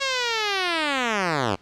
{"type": "linear sweep", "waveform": "5% pulse", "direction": "down", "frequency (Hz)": [554.4, 87.31], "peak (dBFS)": -10, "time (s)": [0, 1.56], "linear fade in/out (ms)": 20, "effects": ["pink hiss -55 dBFS RMS until 1.61 s", "low-pass 5000 Hz 12 dB/octave"]}